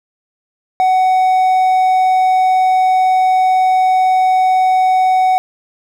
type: tone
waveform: triangle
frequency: 747 Hz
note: F#5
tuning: 16 cents sharp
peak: -7 dBFS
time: 0.8-5.38 s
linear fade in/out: 0 ms
effects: none